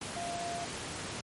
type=tone in noise; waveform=sine; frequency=692 Hz; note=F5; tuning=16 cents flat; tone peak=-36 dBFS; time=0.16-0.65 s; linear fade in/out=5 ms; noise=pink; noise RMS=-39 dBFS; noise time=0.01-1.21 s; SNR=0 dB; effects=high-pass 100 Hz 12 dB/octave + MP3 48 kbps